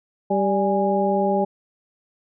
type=harmonic tone with a mistuned harmonic; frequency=196 Hz; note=G3; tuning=in tune; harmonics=1 / 2 / 3 / 4; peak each=-23 / -23 / -23 / -23 dBFS; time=0.3-1.45 s; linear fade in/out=10 ms; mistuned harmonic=4; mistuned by=+83 cents; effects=none